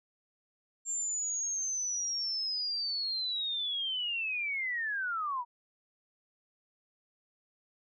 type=linear sweep; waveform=sine; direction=down; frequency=7400 to 932.3 Hz; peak=-31 dBFS; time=0.85-5.45 s; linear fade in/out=50 ms; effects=none